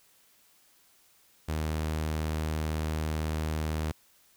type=tone; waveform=sawtooth; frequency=78 Hz; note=D#2; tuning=5 cents sharp; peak=-25 dBFS; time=1.48-3.92 s; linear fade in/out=10 ms; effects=white hiss -63 dBFS RMS until 4.36 s